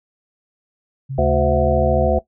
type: tone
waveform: sine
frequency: 134.8 Hz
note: C#3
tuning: 48 cents flat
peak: -23 dBFS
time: 1.09-2.08 s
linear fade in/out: 20 ms
type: harmonic tone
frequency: 73.42 Hz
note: D2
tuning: in tune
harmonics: 1 / 3 / 5 / 7 / 9 / 10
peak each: -20 / -24 / -23 / -20 / -18 / -23 dBFS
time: 1.18-2.19 s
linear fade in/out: 5 ms
effects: noise-tail reverb RT60 0.1 s tail -17 dB re dry